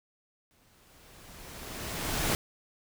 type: noise with exponential growth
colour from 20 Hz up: pink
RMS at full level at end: -27 dBFS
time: 0.51-2.35 s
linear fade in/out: 0 ms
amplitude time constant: 400 ms
effects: none